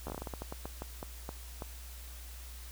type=slowing click train; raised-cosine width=1 ms; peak=-25 dBFS; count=16; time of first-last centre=0.07-1.622 s; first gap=13 ms; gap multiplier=1.26; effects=added 60 Hz sine -45 dBFS peak until 2.71 s + white hiss -52 dBFS RMS until 2.71 s